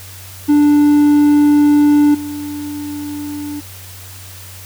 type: tone with level steps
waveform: triangle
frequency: 293.7 Hz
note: D4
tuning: in tune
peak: -5 / -20 dBFS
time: 0.48-3.61 s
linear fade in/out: 20 ms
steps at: 2.14 s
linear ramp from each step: 10 ms
effects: added 94 Hz sine -35 dBFS peak until 4.65 s + white hiss -36 dBFS RMS until 4.65 s